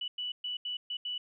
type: tone bursts at uneven times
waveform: sine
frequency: 2960 Hz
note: F#7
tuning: in tune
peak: -33 dBFS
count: 6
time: 0.01-0.08 / 0.18-0.32 / 0.44-0.57 / 0.65-0.77 / 0.9-0.97 / 1.05-1.18 s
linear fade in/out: 5 ms
effects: none